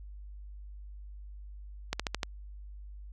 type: slowing click train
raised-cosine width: 0.2 ms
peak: -13 dBFS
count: 5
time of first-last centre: 1.93-2.232 s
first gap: 66 ms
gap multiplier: 1.09
effects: added 50 Hz sine -43 dBFS peak until 3.12 s